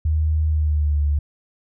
sine tone with pitch glide, 77.8 to 73.01 Hz, D#2 to D2, 0 to -10 cents, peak -16 dBFS, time 0.05-1.19 s, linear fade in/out 5 ms, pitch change -110 cents, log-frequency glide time 0.47-1.02 s, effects none

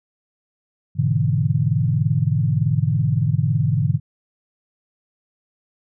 sine chord, E dominant seventh, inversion first, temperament equal, 103.83 / 123.47 / 146.83 / 164.81 Hz, G#2 / B2 / D3 / E3, 0 / 0 / 0 / 0 cents, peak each -22 / -21 / -20 / -24 dBFS, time 0.95-4 s, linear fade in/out 50 ms, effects none

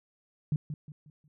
sine tone with echo, 150 Hz, D3, 37 cents sharp, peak -24 dBFS, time 0.52-0.56 s, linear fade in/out 2 ms, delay 180 ms, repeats 4, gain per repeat -9 dB, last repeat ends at 1.28 s, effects none

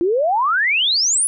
sine exponential sweep, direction up, 329.6 to 10450 Hz, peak -14 dBFS, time 0.01-1.27 s, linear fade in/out 0 ms, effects none

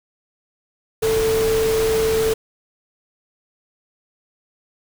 sine tone in noise, 443.7 Hz, A4, 14 cents sharp, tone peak -16 dBFS, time 1.02-2.34 s, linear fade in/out 10 ms, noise pink, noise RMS -26 dBFS, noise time 1.02-2.34 s, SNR +7 dB, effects none

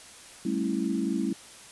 sine chord, A dominant seventh, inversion third, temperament equal with one note detuned, 196 / 220 / 273.4 / 329.6 Hz, G3 / A3 / C#4 / E4, 0 / 0 / -24 / 0 cents, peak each -31 dBFS, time 0.45-1.33 s, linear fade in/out 5 ms, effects white hiss -48 dBFS RMS until 1.71 s + resampled to 24000 Hz

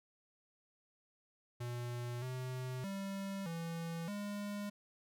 square tone with pitch steps, 121 / 128.1 / 195.9 / 166.6 / 204.6 Hz, B2 / C3 / G3 / E3 / G#3, -35 / -36 / -1 / +19 / -26 cents, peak -40 dBFS, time 1.6-4.7 s, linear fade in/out 10 ms, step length 620 ms, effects none

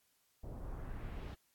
brown noise with low-pass filter sweep, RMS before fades -44 dBFS, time 0.43-1.35 s, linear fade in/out 10 ms, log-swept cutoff 650 to 4500 Hz, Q 1.1, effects white hiss -75 dBFS RMS until 1.54 s + AAC 64 kbps

